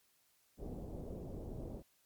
pink low-pass noise, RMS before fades -45 dBFS, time 0.57-1.83 s, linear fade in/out 50 ms, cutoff 590 Hz, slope 24 dB/octave, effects white hiss -73 dBFS RMS until 2.05 s + MP3 96 kbps

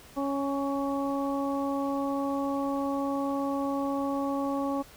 harmonic tone with a mistuned harmonic, 277.2 Hz, C#4, in tune, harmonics 1 / 2 / 3 / 4, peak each -29 / -33 / -36 / -36 dBFS, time 0.16-4.83 s, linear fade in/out 20 ms, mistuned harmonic 4, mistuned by +17 cents, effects pink hiss -52 dBFS RMS until 4.96 s

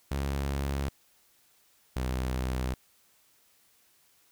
sawtooth tone pair in turn, 69.3 / 63.68 Hz, C#2 / C2, 0 / -46 cents, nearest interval minor second, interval 146 cents, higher first, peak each -25 dBFS, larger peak neither, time 0.11-0.89 / 1.96-2.74 s, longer neither, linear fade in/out 5 ms, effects white hiss -65 dBFS RMS until 4.31 s

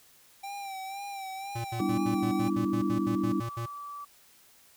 square tone with vibrato, 784 Hz, G5, in tune, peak -37 dBFS, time 0.43-2.5 s, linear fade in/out 10 ms, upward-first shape sine, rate 2 Hz, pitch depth 50 cents each way
square tone bursts, 116.54 Hz, A#2, in tune, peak -33 dBFS, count 13, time 1.55-3.662 s, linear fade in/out 10 ms, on 96 ms, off 72 ms
sine tone, 1156 Hz, D6, 28 cents flat, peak -38 dBFS, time 1.79-4.05 s, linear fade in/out 10 ms
sine chord, E minor seventh, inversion first, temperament equal, 196 / 246.9 / 293.7 / 329.6 Hz, G3 / B3 / D4 / E4, 0 / 0 / 0 / 0 cents, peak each -31 / -36 / -31 / -30 dBFS, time 1.8-3.4 s, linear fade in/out 2 ms
effects white hiss -59 dBFS RMS until 4.76 s

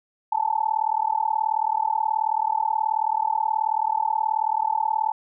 sine tone with amplitude modulation, 876 Hz, A5, 8 cents flat, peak -16 dBFS, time 0.32-5.12 s, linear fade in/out 5 ms, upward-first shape sine, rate 38.6 Hz, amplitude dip 100%, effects none

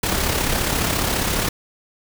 pink noise with amplitude modulation, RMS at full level -19 dBFS, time 0.03-1.49 s, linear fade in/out 5 ms, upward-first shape sine, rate 34.6 Hz, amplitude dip 45%, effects none

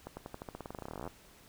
accelerating click train, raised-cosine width 1 ms, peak -27 dBFS, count 26, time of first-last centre 0.07-1.076 s, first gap 100 ms, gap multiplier 0.91, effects pink hiss -59 dBFS RMS until 1.48 s

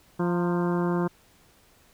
harmonic tone with a mistuned harmonic, 174.61 Hz, F3, in tune, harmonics 1 / 2 / 3 / 4 / 5 / 6 / 7 / 8 / 9, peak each -25 / -27 / -36 / -38 / -37 / -36 / -41 / -42 / -44 dBFS, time 0.19-1.08 s, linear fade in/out 10 ms, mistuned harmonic 5, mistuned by +63 cents, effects pink hiss -59 dBFS RMS until 1.93 s

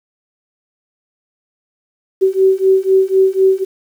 sine beating tone pair, 380 / 384 Hz, F#4 / G4, +46 / -36 cents, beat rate 4 Hz, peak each -12 dBFS, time 2.21-3.65 s, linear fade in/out 20 ms, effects 7-bit

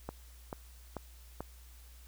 click train, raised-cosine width 1 ms, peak -24 dBFS, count 4, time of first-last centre 0.09-1.406 s, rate 2.28 Hz, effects added 60 Hz sine -52 dBFS peak until 2.07 s + white hiss -61 dBFS RMS until 2.07 s

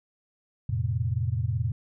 sine chord, F major, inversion none, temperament equal with one note detuned, 87.31 / 112.31 / 130.81 Hz, F2 / A2 / C3, 0 / +36 / 0 cents, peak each -30 / -27 / -30 dBFS, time 0.69-1.72 s, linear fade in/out 5 ms, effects none

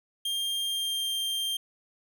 45% pulse tone with pitch glide, 3200 to 3178 Hz, G7 to G7, +35 to +23 cents, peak -28 dBFS, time 0.25-1.57 s, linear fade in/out 5 ms, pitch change -12 cents, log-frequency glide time 0.65-1.13 s, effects none

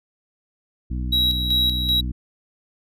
harmonic tone, 62 Hz, B1, 7 cents sharp, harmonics 1 / 2 / 3 / 4 / 5, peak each -24 / -32 / -34 / -36 / -39 dBFS, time 0.9-2.12 s, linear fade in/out 10 ms
triangle tone with tremolo, 3865 Hz, B7, 38 cents flat, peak -15 dBFS, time 1.12-2.01 s, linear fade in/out 10 ms, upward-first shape square, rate 2.6 Hz, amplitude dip 55%
effects none

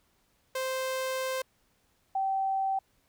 sawtooth / sine tone pair in turn, 522 / 773.6 Hz, C5 / G5, -4 / -23 cents, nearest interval perfect fifth, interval 681 cents, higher second, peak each -26 dBFS, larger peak neither, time 0.55-1.42 / 2.15-2.79 s, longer first, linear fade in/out 5 ms, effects pink hiss -70 dBFS RMS until 3.08 s

